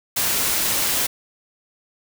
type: noise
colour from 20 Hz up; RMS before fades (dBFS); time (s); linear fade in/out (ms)
white; -21; 0.16-1.07; 10
effects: none